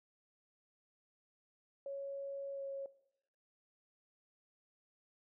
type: tone with pitch glide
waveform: sine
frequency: 554.4 to 549 Hz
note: C#5 to C#5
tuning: 0 to -17 cents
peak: -40 dBFS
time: 1.86-2.86 s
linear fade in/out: 2 ms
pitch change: -17 cents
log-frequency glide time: 2.53-2.62 s
effects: noise-tail reverb RT60 0.8 s tail -18 dB re dry